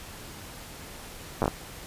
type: slowing click train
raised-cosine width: 1 ms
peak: -10 dBFS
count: 5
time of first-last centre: 1.42-1.48 s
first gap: 9 ms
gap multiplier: 1.35
effects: pink hiss -43 dBFS RMS until 1.86 s + resampled to 32000 Hz